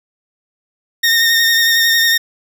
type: tone with vibrato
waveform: 20% pulse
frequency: 1839 Hz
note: A#6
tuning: 24 cents flat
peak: -5 dBFS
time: 1.03-2.18 s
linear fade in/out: 10 ms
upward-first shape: sine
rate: 11 Hz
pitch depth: 22 cents each way
effects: none